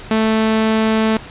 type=tone; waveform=sawtooth; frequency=220 Hz; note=A3; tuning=in tune; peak=-9 dBFS; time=0.11-1.17 s; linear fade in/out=0 ms; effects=pink hiss -35 dBFS RMS until 1.3 s + resampled to 8000 Hz